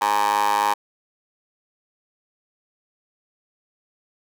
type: tone with high-pass filter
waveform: 15% pulse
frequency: 103.6 Hz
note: G#2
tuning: 4 cents flat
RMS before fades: -20 dBFS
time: 0.01-0.74 s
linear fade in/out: 10 ms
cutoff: 850 Hz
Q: 6.2
effects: none